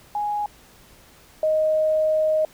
sine tone pair in turn, 830.6 / 623.6 Hz, G#5 / D#5, 0 / +4 cents, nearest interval perfect fourth, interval 496 cents, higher first, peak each -22 / -17 dBFS, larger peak second, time 0.15-0.46 / 1.43-2.45 s, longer second, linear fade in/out 2 ms, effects pink hiss -51 dBFS RMS until 2.53 s

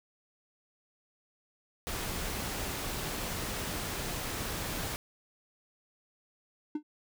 pink noise, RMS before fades -36 dBFS, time 1.87-4.96 s, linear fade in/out 0 ms
triangle tone with exponential decay, 301 Hz, D4, 43 cents sharp, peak -25 dBFS, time 6.75-6.83 s, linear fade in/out 5 ms, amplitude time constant 17 ms
effects none

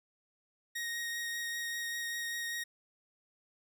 sawtooth tone with vibrato, 1872 Hz, A#6, 7 cents sharp, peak -32 dBFS, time 0.75-2.64 s, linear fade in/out 10 ms, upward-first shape triangle, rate 5.1 Hz, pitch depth 12 cents each way, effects none

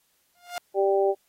sawtooth tone with exponential growth, 706 Hz, F5, 19 cents sharp, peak -23 dBFS, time 0.35-0.58 s, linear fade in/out 1 ms, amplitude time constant 48 ms
harmonic tone, 196 Hz, G3, in tune, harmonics 2 / 3 / 4, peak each -21 / -25 / -27 dBFS, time 0.74-1.15 s, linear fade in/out 50 ms
effects white hiss -68 dBFS RMS until 1.28 s + AAC 48 kbps

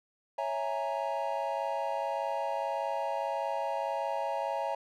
triangle chord, A# half-diminished seventh, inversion first, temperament equal, 554.4 / 659.3 / 830.6 / 932.3 Hz, C#5 / E5 / G#5 / A#5, 0 / 0 / 0 / 0 cents, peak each -34 dBFS, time 0.38-4.75 s, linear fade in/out 5 ms, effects none

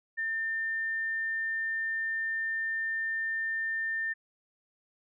sine tone, 1800 Hz, A6, 39 cents sharp, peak -29 dBFS, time 0.17-4.14 s, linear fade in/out 20 ms, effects none

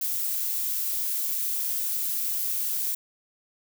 violet noise, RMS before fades -28 dBFS, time 0.01-2.95 s, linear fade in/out 5 ms, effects none

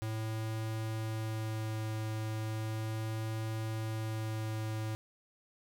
square tone with vibrato, 110 Hz, A2, in tune, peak -35 dBFS, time 0.02-4.95 s, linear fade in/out 0 ms, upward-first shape sine, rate 0.36 Hz, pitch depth 10 cents each way, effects none

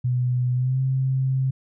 sine tone with pitch glide, 124.7 to 132.12 Hz, B2 to C3, +17 to +17 cents, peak -19 dBFS, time 0.04-1.51 s, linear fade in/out 10 ms, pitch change +100 cents, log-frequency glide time 0.54-0.8 s, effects none

